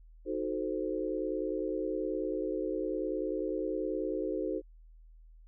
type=chord; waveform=sine; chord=D# diminished seventh; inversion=none; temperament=equal with one note detuned; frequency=311.1 / 370 / 440 / 520.5 Hz; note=D#4 / F#4 / A4 / C5; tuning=0 / 0 / 0 / -9 cents; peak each=-36 / -36 / -37 / -37 dBFS; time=0.25-4.62 s; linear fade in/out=50 ms; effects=added 40 Hz sine -52 dBFS peak until 5.47 s